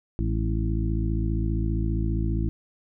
harmonic tone with a mistuned harmonic, 55 Hz, A1, in tune, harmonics 1 / 2 / 3 / 4 / 5 / 6, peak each -25 / -28 / -33 / -34 / -37 / -33 dBFS, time 0.19-2.49 s, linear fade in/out 0 ms, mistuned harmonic 4, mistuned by -43 cents, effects none

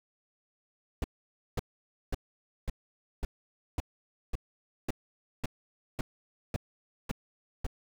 brown noise bursts, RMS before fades -30 dBFS, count 13, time 1.02-7.666 s, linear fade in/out 2 ms, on 22 ms, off 530 ms, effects none

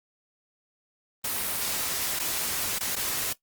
white noise with dropouts, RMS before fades -29 dBFS, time 1.24-3.33 s, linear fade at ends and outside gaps 5 ms, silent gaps 2.191-2.197 / 2.787-2.807 / 2.955-2.964 s, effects noise-tail reverb RT60 0.1 s tail -17 dB re dry + Opus 32 kbps

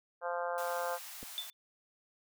harmonic tone, 174 Hz, F3, 6 cents flat, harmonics 3 / 4 / 5 / 6 / 7 / 8 / 9, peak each -37 / -39 / -41 / -43 / -44 / -45 / -46 dBFS, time 0.21-0.99 s, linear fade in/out 50 ms
white high-pass noise, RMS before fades -47 dBFS, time 0.58-1.5 s, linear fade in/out 0 ms, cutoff 640 Hz, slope 48 dB/octave
clicks, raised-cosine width 2 ms, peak -34 / -39 dBFS, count 2, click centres 1.229 / 1.233 s
sine tone with exponential decay, 3520 Hz, A7, in tune, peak -31 dBFS, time 1.38-1.53 s, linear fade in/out 0 ms, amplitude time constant 31 ms
effects none

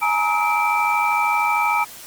sine tone cluster, 843 / 936 / 1276 / 2335 Hz, G#5 / A#5 / D#6 / D7, +26 / +7 / +43 / -11 cents, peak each -22 dBFS, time 0.01-1.85 s, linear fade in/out 20 ms, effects white hiss -39 dBFS RMS until 2.06 s + Opus 24 kbps

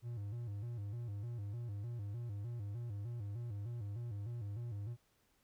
triangle tone with vibrato, 110 Hz, A2, in tune, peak -38 dBFS, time 0.02-4.97 s, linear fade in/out 50 ms, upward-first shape square, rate 3.3 Hz, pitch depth 140 cents each way, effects pink hiss -75 dBFS RMS until 5.43 s

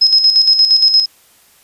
sine tone with tremolo, 5130 Hz, E8, 48 cents flat, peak -5 dBFS, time 0.01-1.06 s, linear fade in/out 10 ms, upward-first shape square, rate 8.6 Hz, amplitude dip 55%, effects white hiss -49 dBFS RMS until 1.63 s + resampled to 32000 Hz

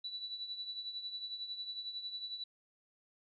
sine tone with tremolo, 3951 Hz, B7, in tune, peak -37 dBFS, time 0.04-2.44 s, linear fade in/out 5 ms, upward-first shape triangle, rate 11 Hz, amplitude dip 70%, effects none

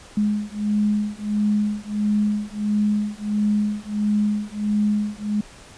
sine beating tone pair, 208.4 / 209.9 Hz, G#3 / G#3, +6 / +19 cents, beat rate 1.5 Hz, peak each -22 dBFS, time 0.17-5.41 s, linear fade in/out 5 ms, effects pink hiss -45 dBFS RMS until 5.77 s + resampled to 22050 Hz

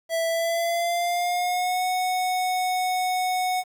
square tone with pitch glide, 660 to 736.6 Hz, E5 to F#5, +2 to -8 cents, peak -23 dBFS, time 0.09-3.64 s, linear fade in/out 50 ms, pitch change +190 cents, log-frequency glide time 0.28-1.84 s, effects 9-bit

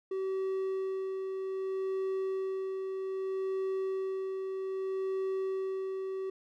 triangle tone with tremolo, 382.1 Hz, G4, 44 cents flat, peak -28 dBFS, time 0.11-6.3 s, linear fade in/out 5 ms, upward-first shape sine, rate 0.63 Hz, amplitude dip 35%, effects none

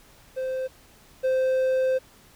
triangle tone pair in turn, 520 / 520 Hz, C5 / C5, -11 / -11 cents, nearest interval unison, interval 0 cents, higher neither, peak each -24 / -18 dBFS, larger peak second, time 0.36-0.68 / 1.23-1.99 s, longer second, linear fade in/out 20 ms, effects pink hiss -54 dBFS RMS until 2.35 s

